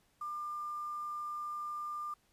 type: tone with quantisation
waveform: sine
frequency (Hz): 1198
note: D6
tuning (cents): +34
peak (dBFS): -37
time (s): 0.21-2.14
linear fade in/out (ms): 5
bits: 10
effects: pink hiss -72 dBFS RMS until 2.32 s + resampled to 32000 Hz